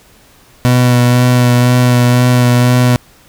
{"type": "tone with vibrato", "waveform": "30% pulse", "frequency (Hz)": 123.47, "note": "B2", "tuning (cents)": 0, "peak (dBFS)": -4, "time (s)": [0.65, 2.96], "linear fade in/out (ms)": 0, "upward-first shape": "sine", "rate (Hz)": 2, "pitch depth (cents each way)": 16, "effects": ["pink hiss -45 dBFS RMS until 3.28 s"]}